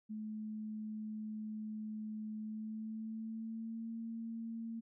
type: tone with pitch glide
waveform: sine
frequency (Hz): 215.4 to 227.6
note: A3 to A#3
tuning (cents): -37 to -41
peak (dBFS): -40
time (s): 0.09-4.81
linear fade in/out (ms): 20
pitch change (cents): +96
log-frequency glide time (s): 2.39-3.92
effects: none